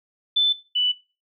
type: tone pair in turn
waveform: sine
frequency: 3520 / 2974 Hz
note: A7 / F#7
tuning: 0 / +8 cents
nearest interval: minor third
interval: 292 cents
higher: first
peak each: -15 / -19 dBFS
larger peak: first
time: 0.36-0.53 / 0.75-0.92 s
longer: neither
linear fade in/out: 10 ms
effects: noise-tail reverb RT60 0.3 s tail -17 dB re dry